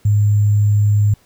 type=tone with sample-and-hold; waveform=sine; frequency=103.83 Hz; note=G#2; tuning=in tune; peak=-10 dBFS; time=0.05-1.14 s; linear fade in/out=5 ms; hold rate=7350 Hz; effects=pink hiss -54 dBFS RMS until 1.25 s